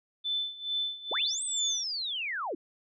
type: tone with tremolo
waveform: sine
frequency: 3520 Hz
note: A7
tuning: in tune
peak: -27 dBFS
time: 0.24-1.84 s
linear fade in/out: 20 ms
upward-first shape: sine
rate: 2.3 Hz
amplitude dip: 85%
type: linear two-way sweep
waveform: sine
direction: up then down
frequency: 268.6 to 8372 to 268.6 Hz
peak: -31 dBFS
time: 1.11-2.55 s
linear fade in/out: 5 ms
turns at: 1.43 s
effects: none

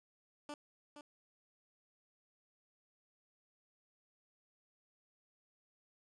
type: tone with echo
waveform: 15% pulse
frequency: 293.7 Hz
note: D4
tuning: in tune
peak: -37 dBFS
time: 0.49-0.54 s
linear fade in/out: 2 ms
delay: 470 ms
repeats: 1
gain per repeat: -8 dB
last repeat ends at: 1.01 s
effects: resampled to 22050 Hz

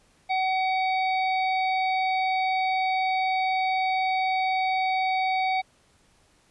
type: harmonic tone with a mistuned harmonic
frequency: 754 Hz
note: F#5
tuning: 32 cents sharp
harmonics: 1 / 3 / 5 / 6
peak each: -23 / -29 / -38 / -42 dBFS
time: 0.29-5.62 s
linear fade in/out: 20 ms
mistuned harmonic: 6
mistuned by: +19 cents
effects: pink hiss -62 dBFS RMS until 6.5 s + resampled to 24000 Hz

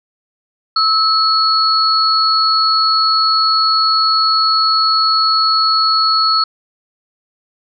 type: tone pair together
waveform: sine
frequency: 1300 / 4370 Hz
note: E6 / C#8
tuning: -24 / -26 cents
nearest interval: octave + major sixth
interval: 2098 cents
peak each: -13 dBFS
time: 0.76-6.44 s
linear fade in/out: 5 ms
effects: none

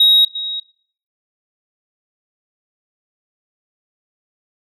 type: tone with echo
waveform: sine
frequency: 3793 Hz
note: A#7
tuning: 29 cents sharp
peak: -6 dBFS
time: 0-0.25 s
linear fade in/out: 5 ms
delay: 350 ms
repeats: 1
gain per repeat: -15 dB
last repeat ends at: 0.6 s
effects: noise-tail reverb RT60 0.5 s tail -18 dB re dry + tanh soft clip ceiling -5 dBFS

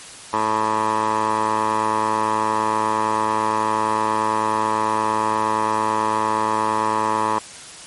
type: tone with band-pass filter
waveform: 15% pulse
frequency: 108.8 Hz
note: A2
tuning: 19 cents flat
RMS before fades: -20 dBFS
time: 0.33-7.39 s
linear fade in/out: 5 ms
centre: 930 Hz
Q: 3.7
effects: white hiss -38 dBFS RMS until 7.86 s + MP3 48 kbps

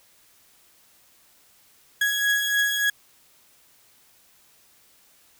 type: beating tone pair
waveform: 35% pulse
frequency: 1661.2 / 1664.6 Hz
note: G#6 / G#6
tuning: 0 / +4 cents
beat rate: 3.4 Hz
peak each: -26 / -20 dBFS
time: 2.01-2.9 s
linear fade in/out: 5 ms
effects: white hiss -58 dBFS RMS until 5.39 s

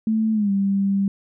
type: tone with pitch glide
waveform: sine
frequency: 220 to 197.13 Hz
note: A3 to G3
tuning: 0 to +10 cents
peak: -17 dBFS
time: 0.07-1.08 s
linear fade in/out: 2 ms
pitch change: -190 cents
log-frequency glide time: 0.33-0.51 s
effects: none

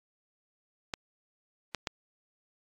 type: clicks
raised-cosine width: 0.2 ms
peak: -15 dBFS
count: 3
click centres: 0.938 / 1.747 / 1.872 s
effects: AAC 48 kbps

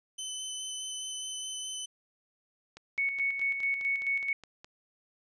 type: tone with vibrato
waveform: 15% pulse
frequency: 3036 Hz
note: F#7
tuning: 44 cents sharp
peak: -28 dBFS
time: 0.18-1.86 s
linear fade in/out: 10 ms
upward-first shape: square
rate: 4.8 Hz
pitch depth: 8 cents each way
type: click train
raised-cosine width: 0.2 ms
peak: -30 dBFS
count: 10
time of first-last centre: 2.77-4.645 s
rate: 4.8 Hz
type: tone with tremolo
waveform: sine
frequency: 2217 Hz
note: C#7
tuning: in tune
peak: -26 dBFS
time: 2.98-4.33 s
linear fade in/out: 2 ms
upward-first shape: square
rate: 4.6 Hz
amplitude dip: 50%
effects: resampled to 22050 Hz

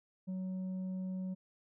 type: tone with tanh clipping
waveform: sine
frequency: 186.4 Hz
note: F#3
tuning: 13 cents sharp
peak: -37 dBFS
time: 0.27-1.35 s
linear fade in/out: 20 ms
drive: 4 dB
effects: none

